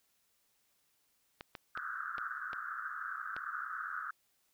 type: clicks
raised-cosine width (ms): 0.3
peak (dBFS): -27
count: 6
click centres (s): 1.409 / 1.552 / 1.775 / 2.182 / 2.532 / 3.365
type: band-pass noise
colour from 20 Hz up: white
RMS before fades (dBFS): -41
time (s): 1.75-4.11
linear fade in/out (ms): 5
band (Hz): 1200 to 1600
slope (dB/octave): 96
effects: white hiss -75 dBFS RMS until 4.53 s